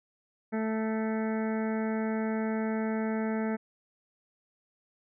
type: harmonic tone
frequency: 220 Hz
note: A3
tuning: in tune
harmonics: 1 / 2 / 3 / 4 / 6 / 7 / 8 / 9 / 10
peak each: -29 / -35 / -39 / -41 / -45 / -46 / -47 / -48 / -49 dBFS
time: 0.52-3.57 s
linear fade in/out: 20 ms
effects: none